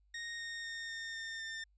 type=tone with pitch steps; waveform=sawtooth; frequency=1860 / 1848.2 / 1836.5 / 1824.9 / 1813.3 / 1801.8 Hz; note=A#6 / A#6 / A#6 / A#6 / A#6 / A6; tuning=-4 / -15 / -26 / -37 / -48 / +41 cents; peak=-37 dBFS; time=0.14-1.64 s; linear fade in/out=5 ms; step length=250 ms; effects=added 50 Hz sine -67 dBFS peak until 1.77 s + resampled to 16000 Hz